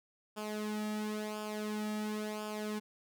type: tone with flanger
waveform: sawtooth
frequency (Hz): 212.5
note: G#3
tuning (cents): +40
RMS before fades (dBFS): -38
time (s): 0.36-2.8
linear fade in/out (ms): 20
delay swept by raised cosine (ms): 0.49 to 1.99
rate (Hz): 0.96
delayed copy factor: -0.7
effects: none